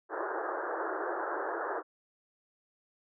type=band-pass noise; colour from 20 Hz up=pink; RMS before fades=-35 dBFS; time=0.09-1.83 s; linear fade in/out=50 ms; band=330 to 1700 Hz; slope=96 dB/octave; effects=none